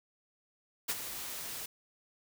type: noise with ADSR envelope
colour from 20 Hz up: white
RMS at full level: -31 dBFS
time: 0.88-1.66 s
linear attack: 17 ms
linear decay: 42 ms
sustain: -10 dB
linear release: 5 ms
effects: none